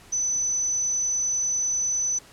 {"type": "tone", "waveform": "sine", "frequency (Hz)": 6010, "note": "F#8", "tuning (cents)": 26, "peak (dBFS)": -22, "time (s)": [0.12, 2.19], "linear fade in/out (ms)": 10, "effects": ["pink hiss -50 dBFS RMS until 2.32 s", "low-pass 11000 Hz 12 dB/octave"]}